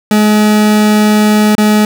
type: tone with dropouts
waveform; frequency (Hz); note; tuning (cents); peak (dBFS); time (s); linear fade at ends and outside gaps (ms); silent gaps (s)
40% pulse; 211.8; G#3; +34; -5; 0.11-1.85; 2; 1.552-1.58
effects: none